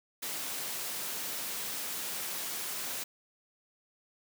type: high-pass noise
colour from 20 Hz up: white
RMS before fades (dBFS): -37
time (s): 0.22-3.04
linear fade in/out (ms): 10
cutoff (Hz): 150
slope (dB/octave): 12
effects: none